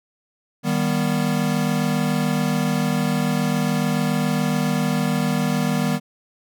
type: chord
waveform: square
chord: Eb augmented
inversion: none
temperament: equal with one note detuned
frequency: 155.56 / 196 / 243 Hz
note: Eb3 / G3 / B3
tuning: 0 / 0 / -28 cents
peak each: -24 dBFS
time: 0.63-6 s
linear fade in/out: 50 ms
effects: none